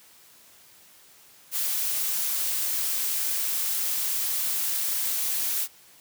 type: noise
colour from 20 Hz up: blue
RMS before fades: -27 dBFS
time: 1.51-5.68 s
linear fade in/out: 50 ms
effects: white hiss -54 dBFS RMS until 6 s + high-pass 60 Hz 12 dB/octave